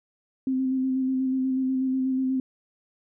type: tone with vibrato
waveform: sine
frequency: 261.4 Hz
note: C4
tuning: 1 cent flat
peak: -22 dBFS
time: 0.47-2.4 s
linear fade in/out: 2 ms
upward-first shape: square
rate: 8.2 Hz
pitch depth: 16 cents each way
effects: none